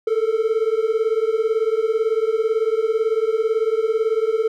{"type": "beating tone pair", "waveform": "triangle", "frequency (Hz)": [434.8, 452.8], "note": ["A4", "A4"], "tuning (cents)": [-21, 50], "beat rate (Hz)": 18, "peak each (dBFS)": -18, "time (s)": [0.07, 4.48], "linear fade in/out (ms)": 5, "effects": []}